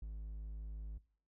triangle tone, 52.9 Hz, G#1, 33 cents sharp, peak -40 dBFS, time 0.02-0.98 s, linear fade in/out 5 ms, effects noise-tail reverb RT60 0.5 s tail -21 dB re dry

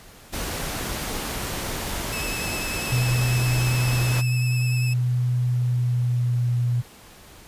pink noise, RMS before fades -29 dBFS, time 0.32-4.22 s, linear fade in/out 20 ms
sawtooth tone with vibrato, 2600 Hz, E7, 24 cents flat, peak -27 dBFS, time 2.12-4.94 s, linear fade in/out 10 ms, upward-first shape sine, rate 10 Hz, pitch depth 26 cents each way
sine tone with pitch glide, 123.47 to 121.21 Hz, B2 to B2, 0 to -32 cents, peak -19 dBFS, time 2.91-6.82 s, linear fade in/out 20 ms, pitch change -32 cents, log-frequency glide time 5.44-6.55 s
effects pink hiss -47 dBFS RMS until 7.47 s + resampled to 32000 Hz

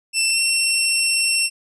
15% pulse tone with pitch glide, 2677 to 2714 Hz, E7 to E7, +26 to +50 cents, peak -9 dBFS, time 0.13-1.5 s, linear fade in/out 50 ms, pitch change +24 cents, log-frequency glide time 0.28-0.4 s, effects resampled to 24000 Hz

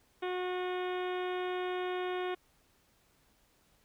harmonic tone with a mistuned harmonic, 364 Hz, F#4, 28 cents flat, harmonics 1 / 2 / 3 / 4 / 5 / 6 / 7 / 8 / 9 / 10, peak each -34 / -40 / -44 / -46 / -48 / -50 / -51 / -52 / -53 / -54 dBFS, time 0.22-2.35 s, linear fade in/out 10 ms, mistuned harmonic 7, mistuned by -47 cents, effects pink hiss -69 dBFS RMS until 3.84 s

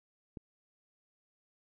click, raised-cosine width 3 ms, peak -30 dBFS, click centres 0.372 s, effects none

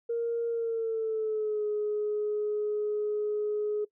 sine tone with pitch glide, 466.2 to 420.2 Hz, A#4 to G#4, 0 to +20 cents, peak -26 dBFS, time 0.09-3.85 s, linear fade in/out 10 ms, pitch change -180 cents, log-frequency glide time 0.48-1.65 s, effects noise-tail reverb RT60 0.1 s tail -21 dB re dry + tanh soft clip ceiling -22 dBFS

